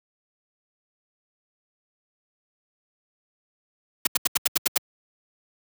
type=noise bursts; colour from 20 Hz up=white; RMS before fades=-20 dBFS; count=8; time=4.05-4.778 s; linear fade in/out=5 ms; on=21 ms; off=80 ms; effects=high-pass 100 Hz 12 dB/octave